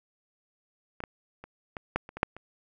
clicks, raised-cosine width 0.5 ms, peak -22 / -19 / -28 / -21 / -11 / -28 / -23 / -7 / -28 dBFS, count 9, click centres 1.004 / 1.038 / 1.44 / 1.768 / 1.96 / 2.091 / 2.17 / 2.231 / 2.366 s, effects none

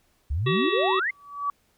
sine exponential sweep, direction up, 63.4 to 2172 Hz, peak -23 dBFS, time 0.3-1.11 s, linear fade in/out 10 ms
harmonic tone, 380 Hz, F#4, 46 cents sharp, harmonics 1 / 3 / 5 / 7 / 9 / 10, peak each -24 / -29 / -31 / -32 / -34 / -34 dBFS, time 0.46-1 s, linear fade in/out 10 ms
sine tone with exponential growth, 1144 Hz, D6, 46 cents flat, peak -21 dBFS, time 1.09-1.5 s, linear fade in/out 2 ms, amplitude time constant 89 ms
effects pink hiss -66 dBFS RMS until 1.77 s

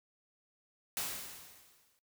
white noise with exponential decay, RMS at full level -35 dBFS, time 0.97-1.99 s, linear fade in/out 0 ms, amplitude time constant 220 ms, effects noise-tail reverb RT60 0.1 s tail -18 dB re dry

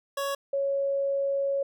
25% pulse / sine tone pair in turn, 557 / 553.9 Hz, C#5 / C#5, +8 / -1 cents, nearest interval unison, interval 9 cents, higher first, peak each -24 dBFS, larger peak neither, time 0.17-0.35 / 0.53-1.63 s, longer second, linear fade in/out 5 ms, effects none

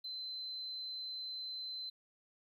triangle tone, 4065 Hz, B7, 49 cents sharp, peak -37 dBFS, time 0.04-1.9 s, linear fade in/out 10 ms, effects tanh soft clip ceiling -39 dBFS

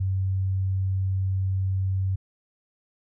sine tone, 95.2 Hz, F#2, 50 cents sharp, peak -22 dBFS, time 0-2.16 s, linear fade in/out 10 ms, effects none

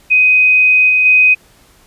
sine tone with level steps, 2508 Hz, D#7, 13 cents sharp, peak -6 / -8 / -5 dBFS, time 0.1-1.35 s, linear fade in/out 20 ms, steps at 0.89 / 1.05 s, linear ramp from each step 10 ms, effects pink hiss -48 dBFS RMS until 1.86 s + resampled to 32000 Hz

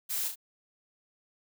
blue noise with echo, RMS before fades -33 dBFS, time 0.09-0.29 s, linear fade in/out 20 ms, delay 34 ms, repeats 2, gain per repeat -5 dB, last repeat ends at 0.358 s, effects none

